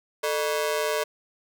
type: ring-modulated tone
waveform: sawtooth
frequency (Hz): 523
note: C5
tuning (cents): -1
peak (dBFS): -17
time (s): 0.23-1.04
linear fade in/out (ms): 10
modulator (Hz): 80.9
effects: none